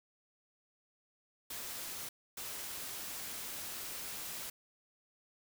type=noise bursts at uneven times; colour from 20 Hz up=white; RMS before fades=-43 dBFS; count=2; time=1.5-2.09 / 2.37-4.5 s; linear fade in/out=5 ms; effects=none